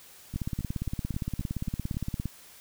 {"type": "two click trains", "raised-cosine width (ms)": 5, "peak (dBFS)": [-18, -24], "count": [34, 7], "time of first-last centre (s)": [[0.36, 2.257], [0.34, 1.944]], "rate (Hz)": [17.4, 3.74], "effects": ["white hiss -52 dBFS RMS until 2.6 s"]}